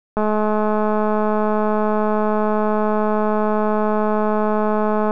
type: click train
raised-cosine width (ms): 1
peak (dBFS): -7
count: 1053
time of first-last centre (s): 0.17-5.109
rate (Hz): 213
effects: none